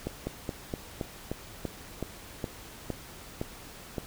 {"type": "slowing click train", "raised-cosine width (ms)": 2, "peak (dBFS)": -18, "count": 12, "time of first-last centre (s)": [0.07, 3.982], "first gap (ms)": 200, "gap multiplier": 1.11, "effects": ["pink hiss -47 dBFS RMS until 4.06 s"]}